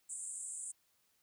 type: band-pass noise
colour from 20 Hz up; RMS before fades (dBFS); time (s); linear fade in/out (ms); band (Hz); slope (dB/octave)
white; -44; 0.09-0.72; 10; 7400 to 9300; 96
effects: white hiss -75 dBFS RMS until 1.22 s